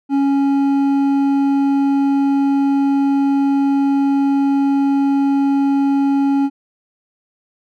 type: tone with hard clipping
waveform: triangle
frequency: 277.2 Hz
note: C#4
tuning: in tune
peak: -14 dBFS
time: 0.09-6.5 s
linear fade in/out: 50 ms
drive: 10 dB
effects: none